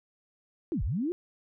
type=linear two-way sweep; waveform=sine; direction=down then up; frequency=370 to 33 to 370 Hz; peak=-27 dBFS; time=0.72-1.12 s; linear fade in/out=0 ms; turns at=0.83 s; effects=none